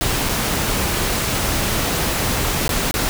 pink noise with dropouts, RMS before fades -20 dBFS, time 0.01-3.09 s, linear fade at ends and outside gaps 0 ms, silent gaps 0.289-0.294 / 2.679-2.692 / 2.911-2.941 s, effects none

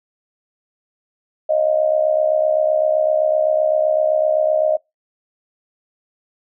sine tone with amplitude modulation, 622.3 Hz, D#5, in tune, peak -10 dBFS, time 1.49-4.77 s, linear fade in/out 10 ms, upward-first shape sine, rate 67.8 Hz, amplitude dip 75%, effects noise-tail reverb RT60 0.2 s tail -25 dB re dry

